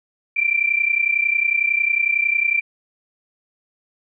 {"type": "tone pair together", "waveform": "sine", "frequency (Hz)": [2341, 2372], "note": ["D7", "D7"], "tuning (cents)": [-6, 17], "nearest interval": "unison", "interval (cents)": 23, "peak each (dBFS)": -19, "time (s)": [0.36, 2.61], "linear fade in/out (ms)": 10, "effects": []}